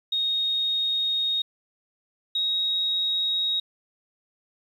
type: tone pair in turn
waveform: sine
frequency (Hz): 3729 / 3781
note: A#7 / A#7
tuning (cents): 0 / +24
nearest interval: unison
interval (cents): 24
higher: second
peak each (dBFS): -22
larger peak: neither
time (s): 0.12-1.42 / 2.35-3.6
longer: first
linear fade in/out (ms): 5
effects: 9-bit